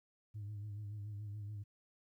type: tone with vibrato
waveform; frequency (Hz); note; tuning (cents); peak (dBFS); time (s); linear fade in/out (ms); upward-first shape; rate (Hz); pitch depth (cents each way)
sine; 103.83; G#2; 0; -40; 0.34-1.64; 20; sine; 7; 50
effects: tanh soft clip ceiling -40 dBFS + 13-bit